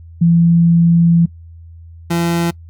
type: tone pair in turn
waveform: sine / 30% pulse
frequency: 168.9 / 169.85 Hz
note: E3 / F3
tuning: +42 / -48 cents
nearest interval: unison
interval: 10 cents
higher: second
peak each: -7 / -11 dBFS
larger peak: first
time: 0.21-1.26 / 2.1-2.51 s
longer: first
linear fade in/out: 10 ms
effects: noise-tail reverb RT60 0.1 s tail -23 dB re dry + added 83 Hz sine -34 dBFS peak until 2.69 s